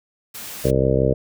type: noise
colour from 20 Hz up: white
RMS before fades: -34 dBFS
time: 0.34-0.71 s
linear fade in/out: 10 ms
type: harmonic tone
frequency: 66 Hz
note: C2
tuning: 16 cents sharp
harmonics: 1 / 2 / 3 / 4 / 5 / 6 / 7 / 8 / 9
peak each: -25 / -21 / -26 / -27 / -27 / -25 / -21 / -25 / -24 dBFS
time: 0.64-1.14 s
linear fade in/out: 10 ms
effects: none